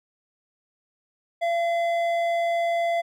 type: tone with hard clipping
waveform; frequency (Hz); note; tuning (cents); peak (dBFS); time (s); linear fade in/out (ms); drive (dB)
triangle; 681; F5; -44; -23; 1.41-3.02; 20; 12
effects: none